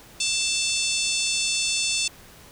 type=harmonic tone; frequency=886 Hz; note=A5; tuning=12 cents sharp; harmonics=3 / 4 / 5 / 6 / 7 / 8 / 9 / 10; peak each=-28 / -29 / -30 / -31 / -31 / -32 / -33 / -33 dBFS; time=0.2-2.08 s; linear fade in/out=5 ms; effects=pink hiss -48 dBFS RMS until 2.51 s